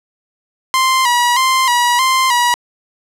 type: tone with vibrato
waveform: sawtooth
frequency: 1005 Hz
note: B5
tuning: 30 cents sharp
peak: -7 dBFS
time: 0.74-2.54 s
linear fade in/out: 0 ms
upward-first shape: square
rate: 1.6 Hz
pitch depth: 69 cents each way
effects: low-pass 12000 Hz 12 dB/octave + 7-bit